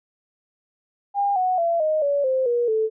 sine tone with pitch steps, 805 / 738.2 / 676.9 / 620.7 / 569.2 / 522 / 478.7 / 438.9 Hz, G5 / F#5 / E5 / D#5 / C#5 / C5 / A#4 / A4, +46 / -4 / +46 / -4 / +46 / -4 / +46 / -4 cents, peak -18 dBFS, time 1.14-2.9 s, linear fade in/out 50 ms, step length 220 ms, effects none

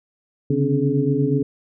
sine tone cluster, 137.1 / 145.4 / 262.5 / 286.7 / 424.6 Hz, C#3 / D3 / C4 / D4 / G#4, -19 / -17 / +6 / -42 / +38 cents, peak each -23 dBFS, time 0.5-1.43 s, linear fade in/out 5 ms, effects none

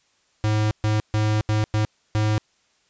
square tone bursts at uneven times, 107.2 Hz, A2, 45 cents flat, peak -19 dBFS, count 6, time 0.44-0.71 / 0.84-1 / 1.14-1.41 / 1.49-1.64 / 1.74-1.85 / 2.15-2.38 s, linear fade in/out 0 ms, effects white hiss -64 dBFS RMS until 2.89 s + resampled to 16000 Hz

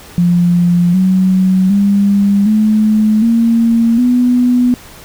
sine tone with pitch steps, 174.61 / 187.14 / 200.6 / 215 / 230.4 / 246.9 Hz, F3 / F#3 / G3 / A3 / A#3 / B3, 0 / +20 / +40 / -40 / -20 / 0 cents, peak -7 dBFS, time 0.18-4.74 s, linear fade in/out 0 ms, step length 760 ms, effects pink hiss -36 dBFS RMS until 5.04 s

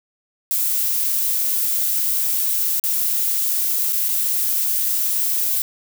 violet noise with dropouts, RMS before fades -20 dBFS, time 0.51-5.62 s, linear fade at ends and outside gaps 0 ms, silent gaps 2.797-2.838 / 3.924-3.93 / 4.085-4.089 s, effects none

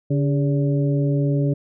harmonic tone with a mistuned harmonic, 142.9 Hz, D3, 47 cents flat, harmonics 1 / 2 / 3 / 4, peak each -18 / -24 / -28 / -30 dBFS, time 0.1-1.54 s, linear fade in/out 10 ms, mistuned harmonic 3, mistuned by -79 cents, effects none

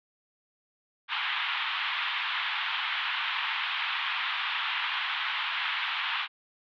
white band-pass noise, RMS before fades -31 dBFS, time 1.08-6.28 s, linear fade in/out 50 ms, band 880 to 3500 Hz, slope 48 dB/octave, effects none

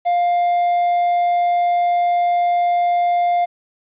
triangle tone, 702 Hz, F5, 9 cents sharp, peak -12 dBFS, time 0.05-3.46 s, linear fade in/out 20 ms, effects resampled to 8000 Hz + 9-bit

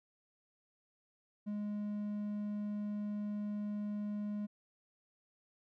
triangle tone, 207.7 Hz, G#3, in tune, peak -34 dBFS, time 1.46-4.47 s, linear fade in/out 20 ms, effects none

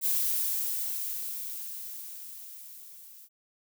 violet noise with level ramp, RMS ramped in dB -26 to -51 dBFS, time 0.01-3.29 s, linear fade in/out 50 ms, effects none

